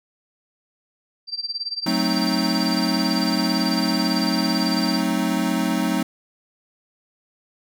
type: tone with tremolo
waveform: sine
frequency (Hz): 4695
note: D8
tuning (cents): -1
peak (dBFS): -22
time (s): 1.27-5.02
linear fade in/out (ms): 50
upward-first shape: sine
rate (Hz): 18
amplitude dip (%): 90
type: chord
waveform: square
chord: F# diminished seventh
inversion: none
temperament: equal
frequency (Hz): 185 / 220 / 261.6 / 311.1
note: F#3 / A3 / C4 / Eb4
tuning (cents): 0 / 0 / 0 / 0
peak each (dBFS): -26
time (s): 1.86-6.03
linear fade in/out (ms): 5
effects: none